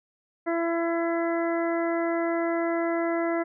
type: harmonic tone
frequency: 335.7 Hz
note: E4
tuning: 32 cents sharp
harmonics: 1 / 2 / 3 / 4 / 5 / 6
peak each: -26 / -28 / -37 / -36 / -39 / -37 dBFS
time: 0.46-3.44 s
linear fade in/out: 20 ms
effects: none